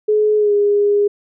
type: tone with pitch glide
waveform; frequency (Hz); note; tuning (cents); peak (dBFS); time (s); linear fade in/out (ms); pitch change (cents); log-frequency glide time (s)
sine; 424.9 to 409.7; G#4 to G#4; +40 to -24; -11; 0.08-1.08; 10; -64; 0.37-0.53
effects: none